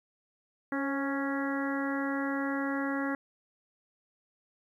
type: harmonic tone with a mistuned harmonic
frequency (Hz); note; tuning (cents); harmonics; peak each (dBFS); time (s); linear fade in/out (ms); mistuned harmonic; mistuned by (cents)
277.2; C#4; 0; 1 / 2 / 3 / 4 / 5 / 6 / 7; -31 / -38 / -41 / -41 / -40 / -39 / -41; 0.72-3.15; 2; 2; -34
effects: 11-bit